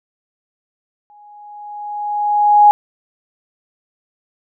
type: tone with exponential growth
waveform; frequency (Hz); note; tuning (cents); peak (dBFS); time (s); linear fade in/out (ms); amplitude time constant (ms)
sine; 830.6; G#5; 0; -3; 1.1-2.71; 0; 350
effects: none